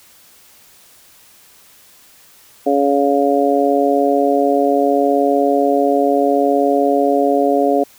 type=harmonic tone; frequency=140.7 Hz; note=C#3; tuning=26 cents sharp; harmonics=2 / 3 / 4 / 5; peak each=-17 / -17 / -17 / -17 dBFS; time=2.66-7.84 s; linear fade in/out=10 ms; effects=white hiss -47 dBFS RMS until 7.98 s